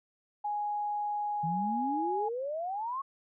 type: tone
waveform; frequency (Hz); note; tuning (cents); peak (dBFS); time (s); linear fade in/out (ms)
sine; 830.6; G#5; 0; -30; 0.44-2.29; 10
type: exponential sweep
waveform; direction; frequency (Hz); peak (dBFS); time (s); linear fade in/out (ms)
sine; up; 156.1 to 1119; -32; 1.43-3.02; 10
effects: none